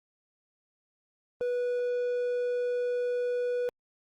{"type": "tone", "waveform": "triangle", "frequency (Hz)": 490, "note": "B4", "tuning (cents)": -14, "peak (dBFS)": -25, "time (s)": [1.41, 3.69], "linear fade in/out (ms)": 0, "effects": ["Opus 24 kbps"]}